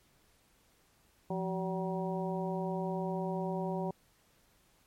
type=harmonic tone with a mistuned harmonic; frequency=190 Hz; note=F#3; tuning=46 cents sharp; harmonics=1 / 2 / 3 / 4 / 5; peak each=-35 / -38 / -40 / -41 / -42 dBFS; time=1.3-3.91 s; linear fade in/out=5 ms; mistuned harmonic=1; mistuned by=-150 cents; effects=pink hiss -68 dBFS RMS until 4.86 s + MP3 64 kbps